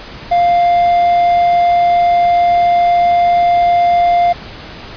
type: tone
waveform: triangle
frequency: 698.5 Hz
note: F5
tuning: in tune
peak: -6 dBFS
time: 0.31-4.33 s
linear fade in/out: 10 ms
effects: pink hiss -31 dBFS RMS until 4.96 s + resampled to 11025 Hz